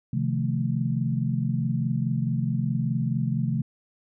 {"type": "chord", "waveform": "sine", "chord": "F dominant seventh", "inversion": "second", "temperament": "equal", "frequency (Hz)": [130.81, 155.56, 174.61, 220], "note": ["C3", "Eb3", "F3", "A3"], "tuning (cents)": [0, 0, 0, 0], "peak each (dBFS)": [-26, -29, -31, -29], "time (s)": [0.13, 3.62], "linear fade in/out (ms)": 5, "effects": []}